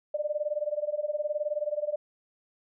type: tone with tremolo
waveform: sine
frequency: 597 Hz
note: D5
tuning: 28 cents sharp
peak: -24 dBFS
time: 0.14-1.96 s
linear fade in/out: 5 ms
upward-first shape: sine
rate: 19 Hz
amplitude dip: 90%
effects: none